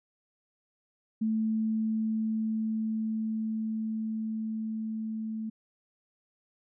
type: tone with level ramp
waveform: sine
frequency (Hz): 220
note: A3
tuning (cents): 0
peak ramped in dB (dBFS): -25 to -32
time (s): 1.21-5.5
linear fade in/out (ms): 10
effects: none